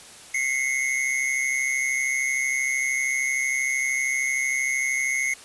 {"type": "tone pair together", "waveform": "square", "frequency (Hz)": [2045, 2178], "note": ["C7", "C#7"], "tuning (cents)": [-40, -31], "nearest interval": "minor second", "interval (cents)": 109, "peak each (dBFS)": [-27, -25], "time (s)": [0.34, 5.34], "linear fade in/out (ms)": 5, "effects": ["white hiss -45 dBFS RMS until 5.44 s", "resampled to 24000 Hz"]}